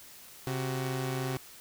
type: tone pair together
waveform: sawtooth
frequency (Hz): 132.72 / 375.4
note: C3 / F#4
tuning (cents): +25 / +25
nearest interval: octave + tritone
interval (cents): 1800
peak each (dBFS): -28 / -33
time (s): 0.47-1.37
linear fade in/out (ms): 0
effects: white hiss -51 dBFS RMS until 1.6 s